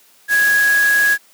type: tone in noise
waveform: sine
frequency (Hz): 1661.2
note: G#6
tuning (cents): 0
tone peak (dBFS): -11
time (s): 0.28-1.18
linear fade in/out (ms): 50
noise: white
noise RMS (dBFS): -25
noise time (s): 0.28-1.18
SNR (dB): +11
effects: white hiss -51 dBFS RMS until 1.33 s + high-pass 200 Hz 12 dB/octave